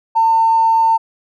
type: tone with tanh clipping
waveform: triangle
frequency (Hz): 902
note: A5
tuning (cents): +43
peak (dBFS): -9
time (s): 0.15-0.98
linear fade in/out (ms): 20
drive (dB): 2
effects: none